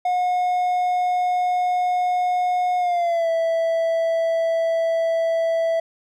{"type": "tone with pitch glide", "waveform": "triangle", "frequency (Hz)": [723, 659.2], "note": ["F#5", "E5"], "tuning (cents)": [-40, 0], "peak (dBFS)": -16, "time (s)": [0.05, 5.8], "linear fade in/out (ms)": 5, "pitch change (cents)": -160, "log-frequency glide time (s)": [2.78, 3.29], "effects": []}